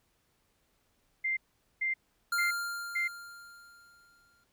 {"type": "tone bursts", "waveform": "sine", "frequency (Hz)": 2093, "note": "C7", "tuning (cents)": 0, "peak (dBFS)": -28, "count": 4, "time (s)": [1.24, 3.08], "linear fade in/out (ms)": 10, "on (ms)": 130, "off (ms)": 440}
{"type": "tone with exponential decay", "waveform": "square", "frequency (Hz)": 1396.9, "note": "F6", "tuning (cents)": 0, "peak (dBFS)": -28, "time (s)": [2.32, 4.44], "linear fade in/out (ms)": 5, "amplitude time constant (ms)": 460}
{"effects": ["pink hiss -73 dBFS RMS until 4.52 s"]}